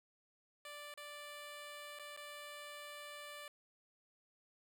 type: tone with dropouts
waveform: 10% pulse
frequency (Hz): 587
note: D5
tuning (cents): -1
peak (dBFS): -40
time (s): 0.65-3.48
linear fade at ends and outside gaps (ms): 2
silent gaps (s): 0.94-0.975 / 1.989-1.995 / 2.165-2.173
effects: none